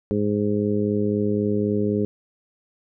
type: harmonic tone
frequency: 103.83 Hz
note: G#2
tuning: in tune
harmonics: 1 / 2 / 3 / 4 / 5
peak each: -28 / -23 / -27 / -24 / -32 dBFS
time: 0.11-2.05 s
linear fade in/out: 0 ms
effects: none